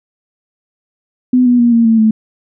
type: tone with pitch steps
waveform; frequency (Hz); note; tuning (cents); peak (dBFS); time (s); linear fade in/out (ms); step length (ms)
sine; 251.5 / 244.6 / 237.9 / 231.4 / 225.1 / 218.9; B3 / B3 / A#3 / A#3 / A3 / A3; +32 / -16 / +35 / -13 / +40 / -9; -6; 1.33-2.11; 5; 130
effects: none